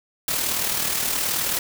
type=noise with amplitude modulation; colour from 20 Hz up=white; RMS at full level=-22 dBFS; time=0.28-1.59 s; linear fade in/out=2 ms; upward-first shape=sine; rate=38.9 Hz; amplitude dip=45%; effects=none